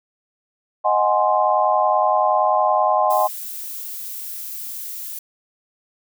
sine chord, Ab dominant seventh, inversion second, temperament equal, 622.3 / 740 / 830.6 / 1046.5 Hz, Eb5 / Gb5 / Ab5 / C6, 0 / 0 / 0 / 0 cents, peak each -20 dBFS, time 0.84-3.28 s, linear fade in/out 20 ms
violet noise, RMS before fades -31 dBFS, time 3.1-5.19 s, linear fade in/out 5 ms
effects none

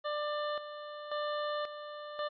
25% pulse tone with tremolo, 594 Hz, D5, 20 cents sharp, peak -29 dBFS, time 0.04-2.29 s, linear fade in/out 20 ms, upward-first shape square, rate 0.93 Hz, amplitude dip 65%, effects resampled to 11025 Hz

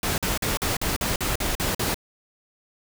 pink noise bursts, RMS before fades -25 dBFS, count 10, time 0.03-1.944 s, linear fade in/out 2 ms, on 150 ms, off 46 ms, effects none

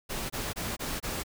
pink noise bursts, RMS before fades -34 dBFS, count 5, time 0.09-1.236 s, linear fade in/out 20 ms, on 210 ms, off 24 ms, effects none

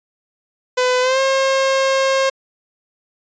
sawtooth tone with pitch glide, 503 to 536 Hz, B4 to C5, +32 to +42 cents, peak -10 dBFS, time 0.77-2.3 s, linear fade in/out 10 ms, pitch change +110 cents, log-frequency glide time 1.01-1.2 s, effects resampled to 16000 Hz

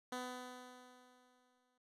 10% pulse tone with exponential decay, 250.5 Hz, B3, 25 cents sharp, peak -32 dBFS, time 0.12-1.78 s, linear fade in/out 5 ms, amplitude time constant 360 ms, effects low-pass 11000 Hz 12 dB/octave

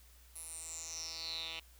10% pulse tone with band-pass filter sweep, 163 Hz, E3, 19 cents flat, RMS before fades -44 dBFS, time 0.35-1.6 s, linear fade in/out 10 ms, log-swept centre 11000 to 3100 Hz, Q 8, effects added 60 Hz sine -59 dBFS peak until 1.79 s + white hiss -64 dBFS RMS until 1.79 s

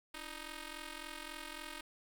5% pulse ring-modulated tone, 311.1 Hz, D#4, in tune, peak -30 dBFS, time 0.14-1.81 s, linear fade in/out 5 ms, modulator 644 Hz, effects none

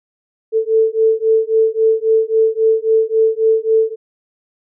sine beating tone pair, 441.9 / 445.6 Hz, A4 / A4, +7 / +22 cents, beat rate 3.7 Hz, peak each -14 dBFS, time 0.52-3.96 s, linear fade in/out 50 ms, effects none

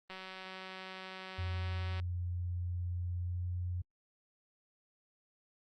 click train, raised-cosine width 0.3 ms, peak -30 dBFS, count 358, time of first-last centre 0.1-1.999 s, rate 188 Hz
sine tone with pitch glide, 88.3 to 89.12 Hz, F2 to F2, +20 to +36 cents, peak -34 dBFS, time 1.38-3.82 s, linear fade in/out 10 ms, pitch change +16 cents, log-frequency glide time 3.19-3.48 s
effects Opus 32 kbps

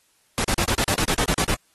pink noise bursts, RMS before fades -22 dBFS, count 12, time 0.38-1.542 s, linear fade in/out 0 ms, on 62 ms, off 38 ms, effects white hiss -63 dBFS RMS until 1.74 s + AAC 32 kbps

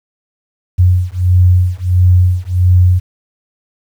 sine beating tone pair, 89.7 / 91.2 Hz, F2 / F#2, +47 / -24 cents, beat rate 1.5 Hz, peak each -10 dBFS, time 0.78-3 s, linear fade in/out 20 ms, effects 7-bit

